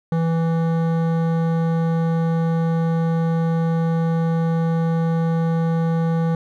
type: tone with hard clipping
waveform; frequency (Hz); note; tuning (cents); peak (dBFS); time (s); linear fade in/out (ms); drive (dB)
sine; 164.81; E3; 0; -19; 0.12-6.35; 2; 14
effects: none